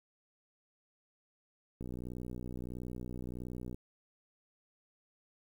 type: click train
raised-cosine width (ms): 3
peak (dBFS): -30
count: 120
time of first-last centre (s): 1.81-3.745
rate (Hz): 61.5
effects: 10-bit